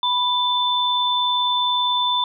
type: tone pair together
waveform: sine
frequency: 987.8 / 3530 Hz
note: B5 / A7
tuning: 0 / +5 cents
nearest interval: octave + minor seventh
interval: 2205 cents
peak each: -20 dBFS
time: 0.03-2.24 s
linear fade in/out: 2 ms
effects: none